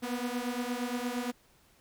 sawtooth beating tone pair, 240.5 / 249.1 Hz, B3 / B3, -46 / +15 cents, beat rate 8.6 Hz, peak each -31 dBFS, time 0.02-1.32 s, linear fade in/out 20 ms, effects pink hiss -64 dBFS RMS until 1.8 s

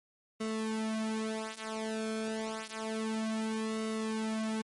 sawtooth tone with flanger, 220 Hz, A3, in tune, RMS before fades -35 dBFS, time 0.4-4.62 s, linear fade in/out 10 ms, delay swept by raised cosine 1.2 to 5.6 ms, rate 0.29 Hz, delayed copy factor -0.9, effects MP3 48 kbps

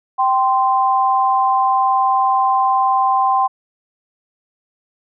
sine tone pair together, 779.9 / 1041 Hz, G5 / C6, -9 / -9 cents, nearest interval perfect fourth, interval 500 cents, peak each -15 dBFS, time 0.18-3.48 s, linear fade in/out 20 ms, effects none

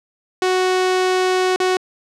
sawtooth tone with dropouts, 370 Hz, F#4, in tune, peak -11 dBFS, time 0.42-1.77 s, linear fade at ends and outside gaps 2 ms, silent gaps 1.561-1.601 s, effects low-pass 7000 Hz 12 dB/octave

